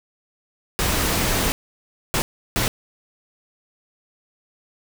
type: noise bursts at uneven times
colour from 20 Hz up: pink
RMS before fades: -21 dBFS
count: 3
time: 0.79-1.52 / 2.14-2.22 / 2.56-2.68 s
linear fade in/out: 0 ms
effects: none